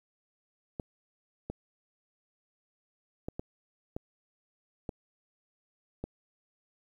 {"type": "clicks", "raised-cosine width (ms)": 2, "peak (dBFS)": -22, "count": 7, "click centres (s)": [0.798, 1.5, 3.285, 3.395, 3.965, 4.892, 6.04], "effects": ["10-bit"]}